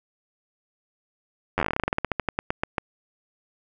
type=slowing click train; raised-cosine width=0.5 ms; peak=-8 dBFS; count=24; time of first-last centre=1.58-2.782 s; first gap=10 ms; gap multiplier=1.13; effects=none